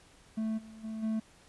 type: tone with level steps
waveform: triangle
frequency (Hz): 220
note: A3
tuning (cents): 0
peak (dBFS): -28 / -45 / -34 / -27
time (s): 0.37-1.2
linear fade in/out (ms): 10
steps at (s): 0.57 / 0.83 / 1.02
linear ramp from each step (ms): 20
effects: pink hiss -60 dBFS RMS until 1.48 s + resampled to 24000 Hz